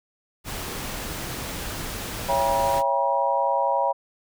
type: noise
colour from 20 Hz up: pink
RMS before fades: -32 dBFS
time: 0.44-2.83 s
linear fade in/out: 50 ms
type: chord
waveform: sine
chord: C# diminished seventh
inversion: none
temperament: just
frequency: 554.4 / 665.2 / 798.3 / 957.9 Hz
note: C#5 / E5 / G5 / Bb5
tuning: 0 / +16 / +31 / +47 cents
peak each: -25 / -28 / -26 / -23 dBFS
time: 2.28-3.93 s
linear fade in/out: 20 ms
effects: none